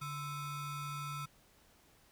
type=ring-modulated tone; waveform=square; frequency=587.3 Hz; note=D5; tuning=in tune; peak=-37 dBFS; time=0.01-1.26 s; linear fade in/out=10 ms; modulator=732 Hz; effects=pink hiss -66 dBFS RMS until 2.11 s